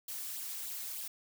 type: noise with flanger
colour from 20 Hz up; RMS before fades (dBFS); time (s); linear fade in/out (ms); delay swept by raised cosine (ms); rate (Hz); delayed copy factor
blue; -41; 0.08-1.08; 5; 0.24 to 2.84; 3.3; +0.65
effects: none